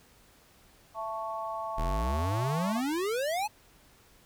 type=chord; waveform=sine; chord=A major; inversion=second; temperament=equal with one note detuned; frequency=666.1 / 880 / 1108.7 Hz; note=E5 / A5 / C#6; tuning=+18 / 0 / 0 cents; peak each=-37 dBFS; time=0.94-2.82 s; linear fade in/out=50 ms
type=exponential sweep; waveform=square; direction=up; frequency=36.59 to 880 Hz; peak=-29 dBFS; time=1.77-3.48 s; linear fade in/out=20 ms
effects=pink hiss -60 dBFS RMS until 4.25 s